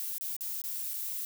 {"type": "noise with dropouts", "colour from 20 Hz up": "violet", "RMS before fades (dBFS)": -36, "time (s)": [0, 1.25], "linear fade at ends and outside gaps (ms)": 0, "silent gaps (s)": [[0.182, 0.21], [0.365, 0.408], [0.617, 0.639], [0.935, 0.939]], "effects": []}